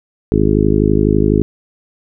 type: harmonic tone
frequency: 52 Hz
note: G#1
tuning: 3 cents sharp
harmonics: 1 / 2 / 3 / 4 / 5 / 6 / 7 / 8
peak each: -18 / -18 / -18 / -18 / -18 / -18 / -18 / -18 dBFS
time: 0.32-1.42 s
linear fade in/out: 0 ms
effects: none